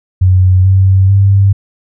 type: tone with pitch steps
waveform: sine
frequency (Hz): 92.5 / 95.49 / 98.57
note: F#2 / G2 / G2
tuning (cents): 0 / -45 / +10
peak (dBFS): -4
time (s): 0.21-1.53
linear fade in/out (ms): 10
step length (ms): 440
effects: none